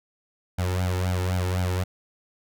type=tone with flanger; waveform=sawtooth; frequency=91.3 Hz; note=F#2; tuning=23 cents flat; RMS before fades=-25 dBFS; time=0.58-1.84 s; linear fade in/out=10 ms; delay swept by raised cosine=1.3 to 2.3 ms; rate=3.9 Hz; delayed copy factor=+1; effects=none